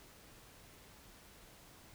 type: silence
effects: pink hiss -59 dBFS RMS until 1.94 s

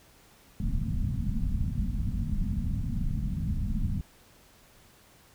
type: low-pass noise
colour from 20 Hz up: pink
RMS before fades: -29 dBFS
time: 0.6-4.01 s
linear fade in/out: 2 ms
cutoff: 230 Hz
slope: 48 dB/octave
effects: pink hiss -58 dBFS RMS until 5.34 s

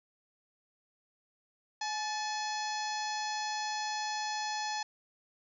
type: harmonic tone with a mistuned harmonic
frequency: 849 Hz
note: G#5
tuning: 38 cents sharp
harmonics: 1 / 2 / 3 / 4 / 5 / 6 / 7 / 8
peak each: -35 / -41 / -46 / -47 / -43 / -43 / -45 / -50 dBFS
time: 1.81-4.83 s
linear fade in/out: 5 ms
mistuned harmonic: 2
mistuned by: +57 cents
effects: none

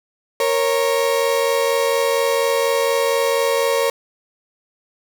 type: tone pair together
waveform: 35% pulse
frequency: 466.2 / 550.4 Hz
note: A#4 / C#5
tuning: 0 / -12 cents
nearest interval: minor third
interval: 288 cents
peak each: -17 dBFS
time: 0.4-3.9 s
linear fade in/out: 2 ms
effects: none

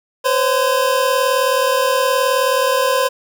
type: tone cluster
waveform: square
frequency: 507 / 546 / 1025 Hz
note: B4 / C#5 / C6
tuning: +45 / -26 / -36 cents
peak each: -19 dBFS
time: 0.24-3.09 s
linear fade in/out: 20 ms
effects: 8-bit

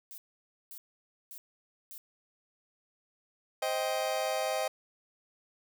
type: noise bursts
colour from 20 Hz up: violet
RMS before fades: -46 dBFS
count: 4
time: 0.11-1.98 s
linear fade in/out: 0 ms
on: 70 ms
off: 530 ms
type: chord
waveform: 40% pulse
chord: C minor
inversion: none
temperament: just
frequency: 523.3 / 627.9 / 784.9 Hz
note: C5 / Eb5 / G5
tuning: 0 / +16 / +2 cents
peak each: -34 / -32 / -34 dBFS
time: 3.62-4.68 s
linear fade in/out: 5 ms
effects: none

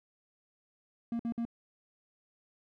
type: tone bursts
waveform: triangle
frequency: 233.1 Hz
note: A#3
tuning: in tune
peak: -29 dBFS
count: 3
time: 1.12-1.452 s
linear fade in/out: 2 ms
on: 74 ms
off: 55 ms
effects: none

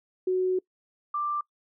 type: tone pair in turn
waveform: sine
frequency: 370 / 1180.8 Hz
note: F#4 / D6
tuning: 0 / +9 cents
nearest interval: octave + minor sixth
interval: 2009 cents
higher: second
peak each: -22 / -26 dBFS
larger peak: first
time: 0.27-0.59 / 1.14-1.41 s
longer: first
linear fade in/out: 5 ms
effects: noise-tail reverb RT60 0.1 s tail -24 dB re dry

